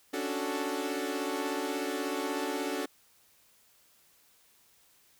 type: chord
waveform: sawtooth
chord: D major seventh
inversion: third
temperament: equal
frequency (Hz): 277.2 / 293.7 / 370 / 440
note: C#4 / D4 / F#4 / A4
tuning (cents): 0 / 0 / 0 / 0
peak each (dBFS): -33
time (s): 0.13-2.86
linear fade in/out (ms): 10
effects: white hiss -64 dBFS RMS until 5.19 s

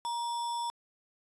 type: tone with sample-and-hold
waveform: sine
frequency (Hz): 945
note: A#5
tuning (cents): +23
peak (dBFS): -31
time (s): 0.05-0.7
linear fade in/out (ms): 0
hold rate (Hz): 4410
effects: resampled to 22050 Hz

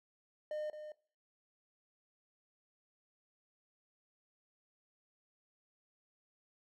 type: tone with echo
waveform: triangle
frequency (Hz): 608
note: D#5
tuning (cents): -40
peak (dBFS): -35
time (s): 0.51-0.7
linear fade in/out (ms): 2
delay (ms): 220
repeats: 1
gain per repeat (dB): -8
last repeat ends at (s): 0.92
effects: noise-tail reverb RT60 0.4 s tail -20 dB re dry

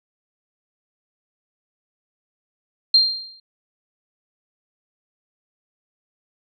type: tone with exponential decay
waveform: sine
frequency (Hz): 4186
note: C8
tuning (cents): 0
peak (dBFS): -8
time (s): 2.94-3.4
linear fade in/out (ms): 5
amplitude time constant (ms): 100
effects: none

